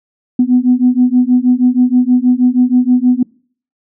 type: beating tone pair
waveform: sine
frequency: 246.3 / 252.6 Hz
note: B3 / B3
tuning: -5 / +39 cents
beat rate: 6.3 Hz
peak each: -10 dBFS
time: 0.39-3.23 s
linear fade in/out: 5 ms
effects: noise-tail reverb RT60 0.5 s tail -25 dB re dry + tanh soft clip ceiling 0 dBFS